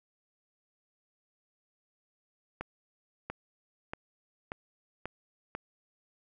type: accelerating click train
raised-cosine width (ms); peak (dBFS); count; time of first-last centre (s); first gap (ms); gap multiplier
0.5; -21; 6; 2.61-5.55; 690; 0.92
effects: none